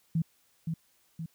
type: tone with echo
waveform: sine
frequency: 163.1 Hz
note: E3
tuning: 18 cents flat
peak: -24 dBFS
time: 0.15-0.22 s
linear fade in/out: 5 ms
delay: 520 ms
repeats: 2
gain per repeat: -5 dB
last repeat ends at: 1.26 s
effects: white hiss -68 dBFS RMS until 1.34 s